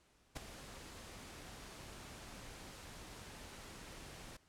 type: noise with ADSR envelope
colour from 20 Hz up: pink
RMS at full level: -42 dBFS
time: 0.35-4.37 s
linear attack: 17 ms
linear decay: 12 ms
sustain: -10 dB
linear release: 6 ms
effects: pink hiss -71 dBFS RMS until 4.48 s + low-pass 10000 Hz 12 dB/octave